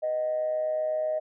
sine tone with amplitude modulation, 622.3 Hz, D#5, in tune, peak -22 dBFS, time 0.02-1.2 s, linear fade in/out 20 ms, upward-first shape sine, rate 128 Hz, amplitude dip 50%, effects tanh soft clip ceiling -19 dBFS

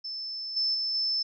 sine tone with level steps, 5274 Hz, E8, in tune, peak -33 / -24 / -27 / -25 dBFS, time 0.04-1.23 s, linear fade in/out 10 ms, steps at 0.56 / 0.74 / 0.94 s, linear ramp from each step 10 ms, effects none

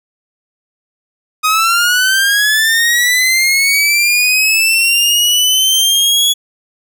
sawtooth linear sweep, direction up, 1244.5 to 3384 Hz, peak -6 dBFS, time 1.43-6.34 s, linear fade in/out 20 ms, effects none

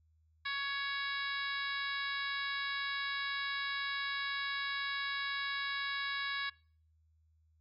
harmonic tone, 558 Hz, C#5, 11 cents sharp, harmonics 2 / 3 / 4 / 5 / 6 / 7 / 8 / 9, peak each -42 / -38 / -42 / -50 / -48 / -42 / -52 / -51 dBFS, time 0.45-6.5 s, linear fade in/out 10 ms, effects noise-tail reverb RT60 0.5 s tail -24 dB re dry + added 79 Hz sine -67 dBFS peak until 7.6 s

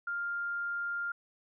sine tone, 1400 Hz, F6, 4 cents sharp, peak -32 dBFS, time 0.07-1.12 s, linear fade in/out 5 ms, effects none

